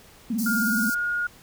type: tone with vibrato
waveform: sine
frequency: 222.9 Hz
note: A3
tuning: 23 cents sharp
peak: -23 dBFS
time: 0.3-0.9 s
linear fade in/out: 5 ms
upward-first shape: sine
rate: 19 Hz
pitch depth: 160 cents each way
type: high-pass noise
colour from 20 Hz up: white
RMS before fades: -33 dBFS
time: 0.38-0.95 s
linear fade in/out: 10 ms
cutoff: 4300 Hz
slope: 96 dB/octave
type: tone with pitch glide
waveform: sine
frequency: 1417 to 1432.6 Hz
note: F6 to F6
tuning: +25 to +44 cents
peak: -23 dBFS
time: 0.46-1.27 s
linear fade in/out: 5 ms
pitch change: +19 cents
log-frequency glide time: 0.57-0.75 s
effects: pink hiss -51 dBFS RMS until 1.42 s